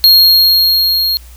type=tone with level ramp; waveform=square; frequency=4259 Hz; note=C8; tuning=30 cents sharp; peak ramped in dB=-3 to -12 dBFS; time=0.04-1.17 s; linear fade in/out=0 ms; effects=added 60 Hz sine -33 dBFS peak until 1.36 s + white hiss -43 dBFS RMS until 1.36 s